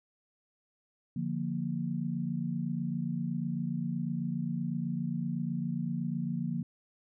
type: chord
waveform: sine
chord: Bb major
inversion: first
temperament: equal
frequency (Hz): 146.83 / 174.61 / 233.1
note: D3 / F3 / Bb3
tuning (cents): 0 / 0 / 0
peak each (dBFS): -36 / -34 / -35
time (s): 1.16-6.63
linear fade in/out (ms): 5
effects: none